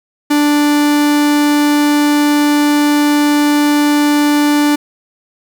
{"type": "tone", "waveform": "45% pulse", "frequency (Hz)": 293.7, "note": "D4", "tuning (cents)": 0, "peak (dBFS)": -9, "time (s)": [0.3, 4.76], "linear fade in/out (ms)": 10, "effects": ["7-bit"]}